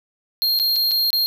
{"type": "tone with dropouts", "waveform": "square", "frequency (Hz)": 4219, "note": "C8", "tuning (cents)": 14, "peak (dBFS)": -17, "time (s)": [0.42, 1.26], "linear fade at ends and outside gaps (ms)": 0, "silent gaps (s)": [[0.59, 0.598], [0.759, 0.763], [0.911, 0.916], [1.104, 1.13]], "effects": []}